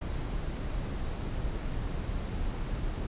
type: noise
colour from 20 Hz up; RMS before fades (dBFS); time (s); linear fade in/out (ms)
brown; -33; 0.01-3.07; 10
effects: resampled to 8000 Hz